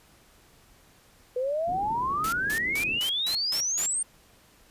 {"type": "exponential sweep", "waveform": "sine", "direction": "up", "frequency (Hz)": [488.3, 8910], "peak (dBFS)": -25, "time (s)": [1.36, 4.03], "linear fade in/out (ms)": 5}
{"type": "low-pass noise", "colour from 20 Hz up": "white", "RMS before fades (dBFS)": -41, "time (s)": [1.67, 2.99], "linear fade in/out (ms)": 5, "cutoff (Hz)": 390, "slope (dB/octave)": 24}
{"type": "noise bursts", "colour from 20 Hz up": "white", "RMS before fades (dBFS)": -34, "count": 7, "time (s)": [2.24, 3.862], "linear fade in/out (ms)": 2, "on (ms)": 86, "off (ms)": 170}
{"effects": ["pink hiss -58 dBFS RMS until 4.7 s", "resampled to 32000 Hz"]}